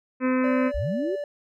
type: harmonic tone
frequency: 256.4 Hz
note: C4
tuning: 35 cents flat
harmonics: 1 / 2 / 4 / 5 / 6 / 7 / 8 / 9 / 10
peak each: -21 / -27 / -33 / -35 / -37 / -38 / -39 / -40 / -41 dBFS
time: 0.2-0.72 s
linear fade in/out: 50 ms
type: tone with pitch glide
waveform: triangle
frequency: 576 to 581.3 Hz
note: D5 to D5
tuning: -34 to -18 cents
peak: -26 dBFS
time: 0.44-1.24 s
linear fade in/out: 2 ms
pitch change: +16 cents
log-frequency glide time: 0.66-0.77 s
type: linear sweep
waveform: sine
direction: up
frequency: 34.11 to 409.6 Hz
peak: -25 dBFS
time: 0.74-1.16 s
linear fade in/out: 10 ms
effects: none